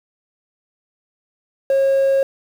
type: tone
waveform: triangle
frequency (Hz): 543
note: C#5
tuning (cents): -36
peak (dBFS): -10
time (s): 1.7-2.23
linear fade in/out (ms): 2
effects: tanh soft clip ceiling -7 dBFS + 7-bit